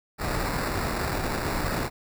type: noise with sample-and-hold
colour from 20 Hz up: pink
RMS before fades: -28 dBFS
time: 0.18-1.9 s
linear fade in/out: 50 ms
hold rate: 3150 Hz
effects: none